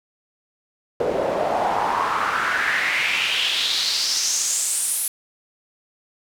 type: noise with band-pass filter sweep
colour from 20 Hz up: pink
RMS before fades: -22 dBFS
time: 1-5.08 s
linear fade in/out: 2 ms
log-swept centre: 470 to 11000 Hz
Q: 3.8
effects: none